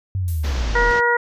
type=linear sweep; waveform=sine; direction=down; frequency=98 to 35.73 Hz; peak=-19 dBFS; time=0.15-0.91 s; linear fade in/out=0 ms
type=noise with exponential decay; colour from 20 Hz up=violet; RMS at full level=-32 dBFS; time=0.28-0.79 s; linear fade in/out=0 ms; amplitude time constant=110 ms
type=low-pass noise; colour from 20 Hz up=pink; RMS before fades=-30 dBFS; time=0.43-1.01 s; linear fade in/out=20 ms; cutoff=6400 Hz; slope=48 dB/octave
type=harmonic tone; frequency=477.5 Hz; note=A#4; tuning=42 cents sharp; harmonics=1 / 2 / 3 / 4; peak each=-20 / -20 / -20 / -20 dBFS; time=0.75-1.17 s; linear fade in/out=5 ms
effects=resampled to 32000 Hz